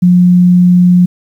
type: tone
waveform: sine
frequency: 178.6 Hz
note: F3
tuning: 39 cents sharp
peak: -3 dBFS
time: 0.02-1.06 s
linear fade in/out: 10 ms
effects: 7-bit